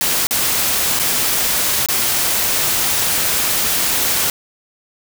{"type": "noise with dropouts", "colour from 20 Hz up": "white", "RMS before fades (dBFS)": -17, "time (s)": [0.01, 4.3], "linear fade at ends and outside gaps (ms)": 1, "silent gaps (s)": [[0.27, 0.309], [0.991, 0.996], [1.861, 1.886]], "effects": []}